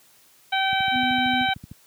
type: harmonic tone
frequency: 771 Hz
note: G5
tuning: 29 cents flat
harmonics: 1 / 2 / 3 / 4 / 5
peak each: -23 / -26 / -28 / -29 / -30 dBFS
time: 0.52-1.54 s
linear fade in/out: 10 ms
type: click train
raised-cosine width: 5 ms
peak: -24 dBFS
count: 14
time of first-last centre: 0.73-1.715 s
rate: 13.2 Hz
type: tone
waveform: sine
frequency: 250 Hz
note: B3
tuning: 21 cents sharp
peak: -25 dBFS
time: 0.91-1.47 s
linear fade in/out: 50 ms
effects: white hiss -56 dBFS RMS until 1.86 s + high-pass 80 Hz 12 dB/octave